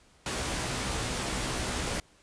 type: noise with comb filter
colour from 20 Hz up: pink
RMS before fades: -32 dBFS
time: 0.26-2 s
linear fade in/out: 2 ms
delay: 16 ms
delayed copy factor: +0.65
effects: pink hiss -61 dBFS RMS until 2.22 s + resampled to 22050 Hz